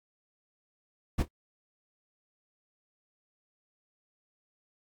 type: noise with echo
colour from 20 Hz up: brown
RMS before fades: -25 dBFS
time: 1.18-1.23 s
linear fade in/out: 10 ms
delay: 26 ms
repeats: 2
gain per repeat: -15 dB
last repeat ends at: 1.282 s
effects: AAC 64 kbps